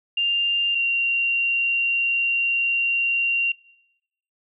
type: tone pair in turn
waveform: sine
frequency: 2794 / 2762 Hz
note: F7 / F7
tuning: 0 / -20 cents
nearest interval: unison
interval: 20 cents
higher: first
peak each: -19 dBFS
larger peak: neither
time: 0.17-0.75 / 0.75-3.52 s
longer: second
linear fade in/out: 5 ms
effects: noise-tail reverb RT60 0.9 s tail -23 dB re dry